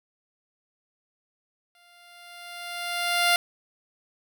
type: tone with exponential growth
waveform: 10% pulse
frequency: 698.5 Hz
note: F5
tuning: in tune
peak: -9 dBFS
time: 1.75-3.36 s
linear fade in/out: 1 ms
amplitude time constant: 350 ms
effects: none